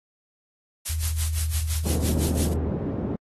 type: noise with tremolo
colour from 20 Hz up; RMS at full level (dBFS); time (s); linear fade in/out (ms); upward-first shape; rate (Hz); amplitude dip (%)
blue; -27; 0.85-2.54; 10; sine; 5.9; 85
type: tone with pitch glide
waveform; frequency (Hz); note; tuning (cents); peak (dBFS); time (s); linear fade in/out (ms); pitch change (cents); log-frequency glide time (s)
sine; 79.6 to 78.59; D#2 to D#2; +40 to +18; -24; 0.89-2.71; 10; -22; 1.11-1.95
type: band-pass noise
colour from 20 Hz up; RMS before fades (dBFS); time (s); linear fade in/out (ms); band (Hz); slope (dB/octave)
pink; -28; 1.85-3.16; 5; 120 to 360; 12
effects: AAC 32 kbps